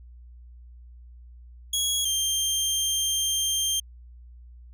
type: tone pair in turn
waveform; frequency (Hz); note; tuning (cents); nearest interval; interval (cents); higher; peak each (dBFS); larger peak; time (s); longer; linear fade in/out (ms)
20% pulse; 3322 / 3175; G#7 / G7; 0 / +21; minor second; 79; first; -18; neither; 1.73-2.05 / 2.05-3.8; second; 5
effects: added 60 Hz sine -44 dBFS peak until 4.73 s